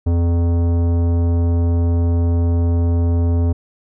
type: tone with tanh clipping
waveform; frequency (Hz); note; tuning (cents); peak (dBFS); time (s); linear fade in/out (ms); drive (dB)
sine; 85.2; F2; -42; -15; 0.06-3.53; 10; 15
effects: none